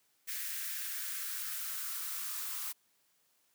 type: noise with high-pass filter sweep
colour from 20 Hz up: blue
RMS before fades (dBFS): -39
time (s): 0.27-2.73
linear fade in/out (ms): 20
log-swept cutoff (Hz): 1800 to 1100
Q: 3.1
effects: white hiss -73 dBFS RMS until 3.54 s + high-pass 100 Hz 12 dB/octave